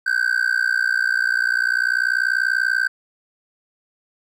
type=tone with amplitude modulation; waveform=triangle; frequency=1545 Hz; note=G6; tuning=26 cents flat; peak=-11 dBFS; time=0.06-2.88 s; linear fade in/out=10 ms; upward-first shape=sine; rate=60.3 Hz; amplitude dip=100%; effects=none